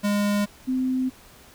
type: tone pair in turn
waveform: square / sine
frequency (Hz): 204.8 / 258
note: G#3 / C4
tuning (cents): -24 / -24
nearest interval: major third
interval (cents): 400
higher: second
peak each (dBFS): -21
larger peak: neither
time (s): 0.03-0.46 / 0.67-1.1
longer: neither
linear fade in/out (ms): 20
effects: pink hiss -50 dBFS RMS until 1.54 s